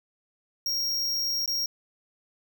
square tone with dropouts, 5588 Hz, F8, in tune, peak -26 dBFS, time 0.66-1.66 s, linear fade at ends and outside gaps 2 ms, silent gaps 1.46-1.477 s, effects none

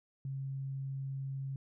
sine tone, 135.6 Hz, C#3, 38 cents flat, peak -36 dBFS, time 0.25-1.56 s, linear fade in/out 2 ms, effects none

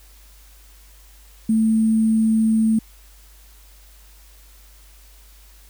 sine tone with sample-and-hold, 221.4 Hz, A3, 11 cents sharp, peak -14 dBFS, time 1.49-2.79 s, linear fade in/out 5 ms, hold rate 8820 Hz, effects added 50 Hz sine -46 dBFS peak until 5.69 s + white hiss -52 dBFS RMS until 5.69 s

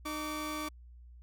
sawtooth tone pair together, 305.6 / 1153 Hz, D#4 / D6, -31 / -32 cents, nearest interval octave + major seventh, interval 2299 cents, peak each -34 / -35 dBFS, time 0.05-0.69 s, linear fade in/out 10 ms, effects added 60 Hz sine -50 dBFS peak until 1.22 s

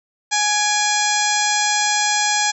harmonic tone with a mistuned harmonic, 835 Hz, G#5, 9 cents sharp, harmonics 1 / 2 / 3 / 4 / 5 / 6 / 7 / 8 / 9, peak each -21 / -23 / -26 / -26 / -27 / -27 / -26 / -26 / -25 dBFS, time 0.31-2.52 s, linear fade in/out 20 ms, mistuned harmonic 3, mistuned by -71 cents, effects none

